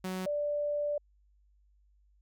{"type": "tone pair in turn", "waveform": ["sawtooth", "sine"], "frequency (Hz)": [186, 586.8], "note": ["F#3", "D5"], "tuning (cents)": [9, -2], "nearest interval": "octave + minor sixth", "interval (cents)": 1989, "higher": "second", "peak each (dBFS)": [-30, -29], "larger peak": "second", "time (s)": [[0.04, 0.26], [0.26, 0.98]], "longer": "second", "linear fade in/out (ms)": 5, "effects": ["added 50 Hz sine -63 dBFS peak until 2.21 s"]}